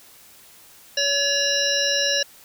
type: harmonic tone with a mistuned harmonic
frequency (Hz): 566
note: C#5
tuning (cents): +36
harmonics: 1 / 3 / 5 / 7 / 9 / 10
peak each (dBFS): -26 / -26 / -26 / -26 / -26 / -26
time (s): 0.97-2.23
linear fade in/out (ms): 5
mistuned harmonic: 9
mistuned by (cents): +59
effects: white hiss -49 dBFS RMS until 2.44 s